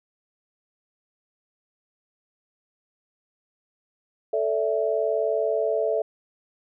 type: chord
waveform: sine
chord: A suspended fourth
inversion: none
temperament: equal with one note detuned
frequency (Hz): 440 / 579.2 / 659.3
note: A4 / D5 / E5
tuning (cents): 0 / -24 / 0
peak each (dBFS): -25 / -27 / -25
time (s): 4.33-6.02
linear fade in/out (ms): 5
effects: none